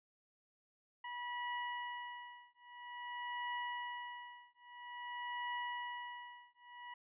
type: tone with tremolo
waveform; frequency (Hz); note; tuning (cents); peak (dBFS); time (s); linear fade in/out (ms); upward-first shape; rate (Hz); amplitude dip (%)
25% pulse; 972; B5; -28; -34; 1.04-6.94; 5; triangle; 0.5; 100
effects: resampled to 8000 Hz